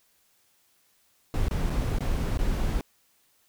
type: noise with dropouts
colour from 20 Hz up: brown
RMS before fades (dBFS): -26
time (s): 1.34-2.81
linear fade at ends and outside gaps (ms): 1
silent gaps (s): 1.484-1.51 / 1.698-1.702 / 1.986-2.006 / 2.374-2.39
effects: white hiss -66 dBFS RMS until 3.48 s